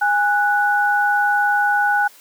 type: tone pair together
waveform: sine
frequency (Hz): 821.1 / 1480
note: G#5 / F#6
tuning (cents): -20 / 0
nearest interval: minor seventh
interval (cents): 1020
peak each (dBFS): -17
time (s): 0.01-2.08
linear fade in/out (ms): 10
effects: white hiss -47 dBFS RMS until 2.2 s + high-pass 300 Hz 12 dB/octave